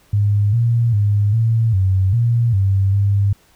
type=tone with pitch steps; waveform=sine; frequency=102.7 / 117.3 / 102.9 / 113.5 / 94.9 / 117.7 / 97.3 / 100.2 Hz; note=G#2 / A#2 / G#2 / A#2 / F#2 / A#2 / G2 / G2; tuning=-19 / +11 / -16 / -46 / +44 / +17 / -12 / +38 cents; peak=-12 dBFS; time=0.13-3.33 s; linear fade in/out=5 ms; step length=400 ms; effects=pink hiss -54 dBFS RMS until 3.55 s